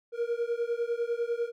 triangle beating tone pair, 466.2 / 476.2 Hz, A#4 / A#4, 0 / +37 cents, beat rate 10 Hz, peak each -29 dBFS, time 0.12-1.52 s, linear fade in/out 50 ms, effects none

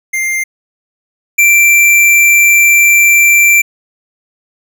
square tone pair in turn, 2102 / 2351 Hz, C7 / D7, +7 / +1 cents, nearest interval major second, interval 194 cents, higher second, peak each -13 / -5 dBFS, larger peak second, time 0.13-0.44 / 1.38-3.62 s, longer second, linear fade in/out 10 ms, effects none

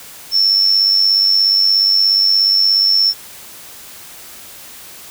sine tone with amplitude modulation, 5400 Hz, E8, 41 cents sharp, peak -7 dBFS, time 0.31-3.14 s, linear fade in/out 50 ms, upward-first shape sine, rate 96.9 Hz, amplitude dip 55%, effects white hiss -36 dBFS RMS until 5.1 s

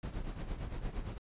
brown noise with tremolo, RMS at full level -36 dBFS, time 0.03-1.18 s, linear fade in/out 0 ms, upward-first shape triangle, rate 8.7 Hz, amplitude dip 75%, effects resampled to 8000 Hz

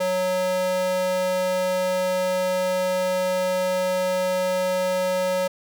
square tone with high-pass filter, 183.9 Hz, F#3, 10 cents flat, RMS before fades -23 dBFS, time 0-5.48 s, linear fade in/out 10 ms, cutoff 440 Hz, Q 7.7, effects none

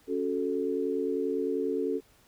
sine chord, F# minor, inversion second, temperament equal, 277.2 / 370 / 440 Hz, C#4 / F#4 / A4, 0 / 0 / 0 cents, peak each -32 / -32 / -30 dBFS, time 0.07-2.01 s, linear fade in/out 50 ms, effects pink hiss -62 dBFS RMS until 2.27 s

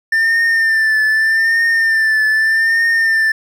triangle tone with vibrato, 1788 Hz, A6, 27 cents sharp, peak -9 dBFS, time 0.12-3.32 s, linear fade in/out 5 ms, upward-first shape triangle, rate 0.82 Hz, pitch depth 50 cents each way, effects none

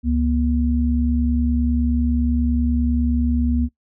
sine tone pair together, 70.4 / 240.4 Hz, C#2 / B3, +27 / -46 cents, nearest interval octave + major sixth, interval 2127 cents, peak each -19 dBFS, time 0.03-3.69 s, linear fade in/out 50 ms, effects noise-tail reverb RT60 0.1 s tail -18 dB re dry

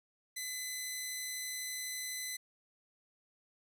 10% pulse tone, 2016 Hz, B6, 35 cents sharp, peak -29 dBFS, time 0.36-2.37 s, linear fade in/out 10 ms, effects none

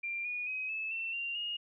sine tone with pitch steps, 2378 / 2452 / 2528 / 2607 / 2688 / 2771 / 2857 Hz, D7 / D#7 / D#7 / E7 / E7 / F7 / F7, +21 / -26 / +27 / -20 / +33 / -14 / +39 cents, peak -34 dBFS, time 0.03-1.57 s, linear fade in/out 10 ms, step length 220 ms, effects none

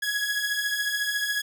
sawtooth beating tone pair, 1661 / 1675 Hz, G#6 / G#6, 0 / +14 cents, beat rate 14 Hz, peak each -27 / -23 dBFS, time 0.02-1.42 s, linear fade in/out 10 ms, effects none

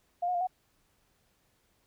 sine tone with pitch steps, 702 / 723 / 699 / 739 Hz, F5 / F#5 / F5 / F#5, +9 / -40 / +1 / -2 cents, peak -27 dBFS, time 0.22-0.472 s, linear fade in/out 10 ms, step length 63 ms, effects pink hiss -71 dBFS RMS until 1.86 s

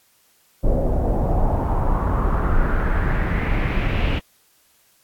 brown noise with low-pass filter sweep, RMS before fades -19 dBFS, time 0.63-4.2 s, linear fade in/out 20 ms, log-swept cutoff 550 to 2900 Hz, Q 3.3, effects white hiss -59 dBFS RMS until 5.03 s + AAC 64 kbps

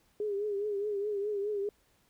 sine tone with vibrato, 410 Hz, G#4, 22 cents flat, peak -30 dBFS, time 0.2-1.69 s, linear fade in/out 2 ms, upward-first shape triangle, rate 4.8 Hz, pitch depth 79 cents each way, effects pink hiss -69 dBFS RMS until 2.09 s

